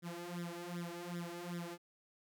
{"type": "tone with flanger", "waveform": "sawtooth", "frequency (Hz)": 173.3, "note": "F3", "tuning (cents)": -13, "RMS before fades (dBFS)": -44, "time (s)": [0.02, 1.78], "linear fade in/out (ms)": 50, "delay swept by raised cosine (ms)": [0.55, 3.45], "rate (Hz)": 2.6, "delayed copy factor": 0.95, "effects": []}